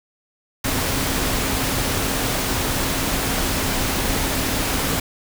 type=tone in noise; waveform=sine; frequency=266.6 Hz; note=C4; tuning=33 cents sharp; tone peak=-31 dBFS; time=0.64-5 s; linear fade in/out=5 ms; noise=pink; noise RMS=-22 dBFS; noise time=0.64-5 s; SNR=-12 dB; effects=none